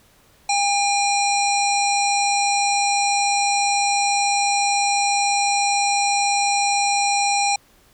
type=harmonic tone with a mistuned harmonic; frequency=806 Hz; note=G5; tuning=48 cents sharp; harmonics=1 / 3 / 5 / 7 / 9 / 10; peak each=-19 / -24 / -26 / -27 / -29 / -29 dBFS; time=0.49-7.56 s; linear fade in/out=5 ms; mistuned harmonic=5; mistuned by=+26 cents; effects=pink hiss -55 dBFS RMS until 7.93 s